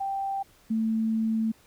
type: tone pair in turn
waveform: sine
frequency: 784 / 222.2 Hz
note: G5 / A3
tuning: 0 / +17 cents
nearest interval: octave + minor seventh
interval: 2183 cents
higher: first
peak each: -27 / -23 dBFS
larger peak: second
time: 0-0.43 / 0.7-1.52 s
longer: second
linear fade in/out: 10 ms
effects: pink hiss -59 dBFS RMS until 1.66 s